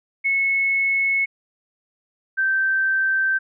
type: tone pair in turn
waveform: sine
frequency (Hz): 2194 / 1556.8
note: C#7 / G6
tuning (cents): -18 / -12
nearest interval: tritone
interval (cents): 594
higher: first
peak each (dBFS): -17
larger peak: neither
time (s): 0.24-1.26 / 2.37-3.39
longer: neither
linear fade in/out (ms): 20
effects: none